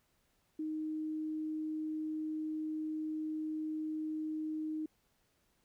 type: tone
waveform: sine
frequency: 311.1 Hz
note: D#4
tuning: in tune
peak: -35 dBFS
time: 0.59-4.86 s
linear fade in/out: 5 ms
effects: pink hiss -75 dBFS RMS until 5.64 s